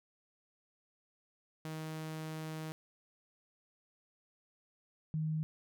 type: tone pair in turn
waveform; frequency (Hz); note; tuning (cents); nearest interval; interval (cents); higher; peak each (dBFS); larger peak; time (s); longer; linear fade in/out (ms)
sawtooth / sine; 157.6 / 156.51; D#3 / D#3; +23 / +11; unison; 12; first; -36 / -32; second; 1.65-2.72 / 5.14-5.43; first; 0
effects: none